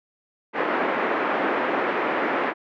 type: band-pass noise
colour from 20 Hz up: pink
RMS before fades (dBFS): -24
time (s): 0.53-2.54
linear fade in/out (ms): 50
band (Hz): 280 to 2100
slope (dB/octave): 24
effects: none